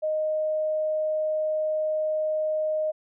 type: tone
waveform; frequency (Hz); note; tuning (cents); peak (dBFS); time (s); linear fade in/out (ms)
sine; 620; D#5; -6; -23; 0.02-2.92; 20
effects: none